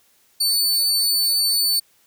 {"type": "tone", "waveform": "sawtooth", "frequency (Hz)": 4502, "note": "C#8", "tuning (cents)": 26, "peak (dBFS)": -14, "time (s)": [0.4, 1.8], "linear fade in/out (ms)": 10, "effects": ["white hiss -59 dBFS RMS until 2.06 s"]}